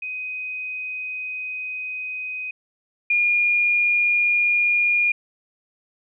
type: tone pair in turn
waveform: sine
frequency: 2508 / 2425 Hz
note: D#7 / D#7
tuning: +13 / -45 cents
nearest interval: minor second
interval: 58 cents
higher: first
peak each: -27 / -16 dBFS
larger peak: second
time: 0.02-2.51 / 3.1-5.12 s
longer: first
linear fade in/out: 5 ms
effects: none